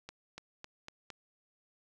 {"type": "accelerating click train", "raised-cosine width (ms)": 0.2, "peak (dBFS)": -27, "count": 5, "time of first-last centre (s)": [0.09, 1.103], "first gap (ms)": 290, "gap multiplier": 0.91, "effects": []}